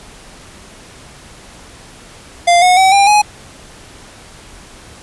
square tone with pitch steps, 695 / 727.9 / 762.3 / 798.3 / 836.1 Hz, F5 / F#5 / G5 / G5 / G#5, -9 / -29 / -49 / +31 / +11 cents, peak -7 dBFS, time 2.47-3.22 s, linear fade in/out 10 ms, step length 150 ms, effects pink hiss -38 dBFS RMS until 5.02 s + resampled to 24000 Hz

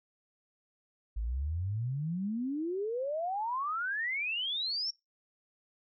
sine exponential sweep, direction up, 51 to 5590 Hz, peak -31 dBFS, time 1.16-4.91 s, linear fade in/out 10 ms, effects noise-tail reverb RT60 0.2 s tail -23 dB re dry

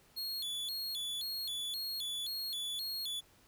45% pulse tone with vibrato, 3841 Hz, B7, 49 cents flat, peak -36 dBFS, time 0.16-3.21 s, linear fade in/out 20 ms, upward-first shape square, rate 1.9 Hz, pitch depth 190 cents each way, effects pink hiss -65 dBFS RMS until 3.47 s

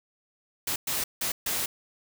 white noise bursts at uneven times, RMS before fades -29 dBFS, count 4, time 0.67-0.76 / 0.87-1.04 / 1.21-1.32 / 1.46-1.66 s, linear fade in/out 5 ms, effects none

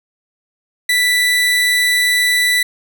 30% pulse tone, 1975.5 Hz, B6, in tune, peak -9 dBFS, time 0.89-2.63 s, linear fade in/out 5 ms, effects none

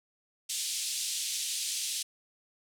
white band-pass noise, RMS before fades -34 dBFS, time 0.49-2.03 s, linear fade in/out 10 ms, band 2900 to 9400 Hz, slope 24 dB/octave, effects none

